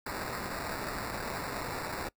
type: noise with sample-and-hold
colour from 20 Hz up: violet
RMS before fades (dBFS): -37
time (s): 0.06-2.09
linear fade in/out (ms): 5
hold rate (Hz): 3150
effects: noise-tail reverb RT60 0.1 s tail -23 dB re dry